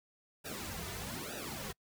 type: noise with flanger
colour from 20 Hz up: pink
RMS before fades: -42 dBFS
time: 0.44-1.73 s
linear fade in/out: 20 ms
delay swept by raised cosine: 0.92 to 3.72 ms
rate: 1.1 Hz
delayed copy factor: -1
effects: noise-tail reverb RT60 0.1 s tail -26 dB re dry